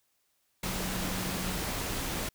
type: tone in noise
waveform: sine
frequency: 185 Hz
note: F#3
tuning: in tune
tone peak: -38 dBFS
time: 0.64-1.57 s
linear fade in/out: 5 ms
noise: pink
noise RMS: -34 dBFS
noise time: 0.63-2.29 s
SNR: -7 dB
effects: white hiss -74 dBFS RMS until 2.34 s